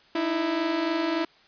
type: tone pair together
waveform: sawtooth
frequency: 306.1 / 329.6 Hz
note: D#4 / E4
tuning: -28 / 0 cents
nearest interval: minor second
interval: 128 cents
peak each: -27 / -21 dBFS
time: 0.15-1.25 s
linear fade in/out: 5 ms
effects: white hiss -57 dBFS RMS until 1.47 s + resampled to 11025 Hz